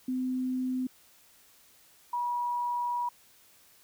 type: tone pair in turn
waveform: sine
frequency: 255.9 / 966.1 Hz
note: C4 / B5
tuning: -38 / -38 cents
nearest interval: octave + major seventh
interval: 2300 cents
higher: second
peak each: -28 dBFS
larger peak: neither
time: 0.08-0.87 / 2.13-3.09 s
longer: second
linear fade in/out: 5 ms
effects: white hiss -60 dBFS RMS until 3.83 s